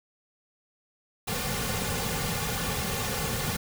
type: noise with comb filter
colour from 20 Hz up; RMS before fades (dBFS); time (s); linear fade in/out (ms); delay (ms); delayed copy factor
pink; -30; 1.27-3.57; 10; 3.1; -0.75
effects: none